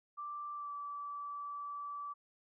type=tone with pitch glide; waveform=sine; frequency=1174.7 to 1156.5 Hz; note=D6 to D6; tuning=0 to -27 cents; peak=-40 dBFS; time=0.17-2.14 s; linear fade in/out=20 ms; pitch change=-27 cents; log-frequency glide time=0.54-0.71 s; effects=none